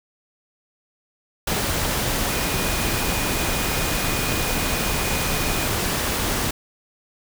sine tone in noise, 2462 Hz, D#7, 19 cents flat, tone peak -33 dBFS, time 2.3-5.66 s, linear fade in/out 5 ms, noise pink, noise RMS -23 dBFS, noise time 1.47-6.51 s, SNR -13 dB, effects none

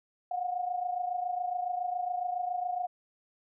sine tone pair together, 716 / 743.2 Hz, F5 / F#5, +43 / +7 cents, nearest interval minor second, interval 64 cents, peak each -31 / -36 dBFS, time 0.31-2.87 s, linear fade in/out 5 ms, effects none

